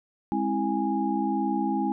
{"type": "tone cluster", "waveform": "sine", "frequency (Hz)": [206, 265.6, 327.6, 825], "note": ["G#3", "C4", "E4", "G#5"], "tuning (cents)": [-14, 26, -11, -12], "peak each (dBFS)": -29, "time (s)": [0.32, 1.92], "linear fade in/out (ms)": 0, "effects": []}